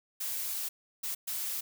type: noise bursts at uneven times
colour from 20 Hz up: blue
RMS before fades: -35 dBFS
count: 3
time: 0.2-0.69 / 1.03-1.15 / 1.27-1.61 s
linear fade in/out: 10 ms
effects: none